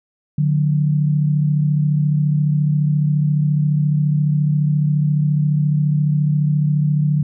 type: tone pair together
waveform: sine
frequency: 148.06 / 182.5 Hz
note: D3 / F#3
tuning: +14 / -24 cents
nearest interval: major third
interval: 362 cents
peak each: -14 / -22 dBFS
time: 0.38-7.23 s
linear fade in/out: 5 ms
effects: none